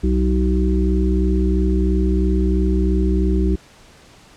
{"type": "harmonic tone", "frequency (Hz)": 63, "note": "B1", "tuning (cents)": 35, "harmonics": [1, 3, 5, 6], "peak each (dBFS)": [-16, -21, -23, -24], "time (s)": [0.03, 3.56], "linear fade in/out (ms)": 10, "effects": ["pink hiss -47 dBFS RMS until 4.36 s", "low-pass 8000 Hz 12 dB/octave"]}